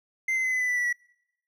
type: tone with pitch steps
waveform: triangle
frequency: 2078 / 2058 / 2038 / 2018 / 1998 / 1978.4 / 1959.1 / 1940 Hz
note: C7 / C7 / C7 / B6 / B6 / B6 / B6 / B6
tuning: -12 / -29 / -46 / +37 / +20 / +3 / -14 / -31 cents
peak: -22 dBFS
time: 0.28-0.928 s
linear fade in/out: 5 ms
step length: 81 ms
effects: noise-tail reverb RT60 0.8 s tail -26 dB re dry